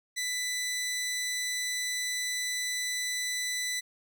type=tone; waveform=15% pulse; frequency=1990 Hz; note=B6; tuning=13 cents sharp; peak=-24 dBFS; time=0.16-3.81 s; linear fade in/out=20 ms; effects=none